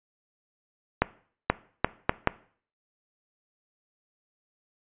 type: accelerating click train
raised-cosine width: 0.5 ms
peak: -4 dBFS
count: 5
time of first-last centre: 1.02-2.274 s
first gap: 480 ms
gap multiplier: 0.72
effects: noise-tail reverb RT60 0.5 s tail -19 dB re dry + resampled to 8000 Hz